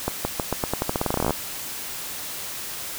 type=accelerating click train; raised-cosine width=1 ms; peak=-8 dBFS; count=21; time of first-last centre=0.08-1.307 s; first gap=170 ms; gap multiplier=0.87; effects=white hiss -33 dBFS RMS until 2.98 s